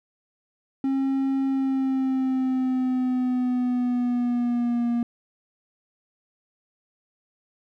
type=tone with pitch glide; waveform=triangle; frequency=269.5 to 237.3 Hz; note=C#4 to A#3; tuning=-49 to +31 cents; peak=-19 dBFS; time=0.84-5.03 s; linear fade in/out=2 ms; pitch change=-220 cents; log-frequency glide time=1.46-4.89 s; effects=none